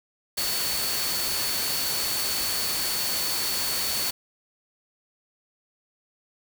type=tone in noise; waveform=sine; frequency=4450 Hz; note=C#8; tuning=6 cents sharp; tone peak=-30 dBFS; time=0.37-4.11 s; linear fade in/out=10 ms; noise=white; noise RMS=-28 dBFS; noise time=0.37-4.11 s; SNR=-5 dB; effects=none